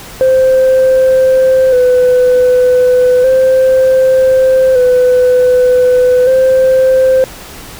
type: tone with vibrato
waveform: sine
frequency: 511 Hz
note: C5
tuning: 41 cents flat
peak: -3 dBFS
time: 0.21-7.24 s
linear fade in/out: 0 ms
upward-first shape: square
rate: 0.33 Hz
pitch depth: 35 cents each way
effects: tanh soft clip ceiling -3 dBFS + pink hiss -30 dBFS RMS until 7.79 s